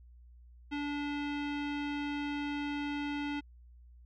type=tone with low-pass filter; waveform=square; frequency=289.6 Hz; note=D4; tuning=24 cents flat; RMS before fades=-36 dBFS; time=0.71-3.41 s; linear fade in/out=20 ms; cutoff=2900 Hz; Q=2.2; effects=added 60 Hz sine -53 dBFS peak until 4.05 s